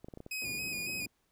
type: clicks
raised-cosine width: 2 ms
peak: -32 dBFS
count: 6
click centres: 0.045 / 0.085 / 0.138 / 0.174 / 0.204 / 0.264 s
type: tone with vibrato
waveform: sawtooth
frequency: 2489 Hz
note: D#7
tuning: in tune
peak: -32 dBFS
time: 0.31-1.06 s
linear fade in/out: 5 ms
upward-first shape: square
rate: 3.6 Hz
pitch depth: 29 cents each way
type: band-pass noise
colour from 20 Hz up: pink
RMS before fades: -48 dBFS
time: 0.42-1.07 s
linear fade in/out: 0 ms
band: 120 to 390 Hz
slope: 12 dB/octave
effects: pink hiss -75 dBFS RMS until 1.31 s